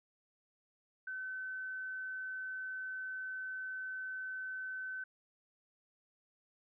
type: tone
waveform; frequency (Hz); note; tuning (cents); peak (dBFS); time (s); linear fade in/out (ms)
sine; 1523; F#6; +50; -39; 1.07-5.04; 5
effects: none